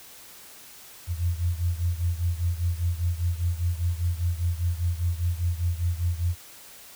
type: beating tone pair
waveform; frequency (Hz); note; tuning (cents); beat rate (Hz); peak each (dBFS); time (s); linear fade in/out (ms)
sine; 84.8 / 89.8; E2 / F2; +50 / +49; 5; -25 / -28; 1.07-6.36; 50
effects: white hiss -47 dBFS RMS until 6.95 s